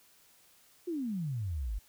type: exponential sweep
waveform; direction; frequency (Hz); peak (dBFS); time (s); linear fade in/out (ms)
sine; down; 366.4 to 46.25; -32; 0.87-1.79; 10
effects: white hiss -63 dBFS RMS until 1.88 s